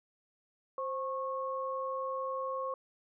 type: tone pair together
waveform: sine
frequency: 525 / 1094 Hz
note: C5 / C#6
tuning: +6 / -23 cents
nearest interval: octave + minor second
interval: 1271 cents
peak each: -36 / -36 dBFS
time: 0.78-2.74 s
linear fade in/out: 2 ms
effects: none